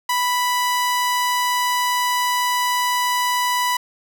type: tone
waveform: sawtooth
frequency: 987.8 Hz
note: B5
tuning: in tune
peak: -14 dBFS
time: 0.09-3.77 s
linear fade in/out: 5 ms
effects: none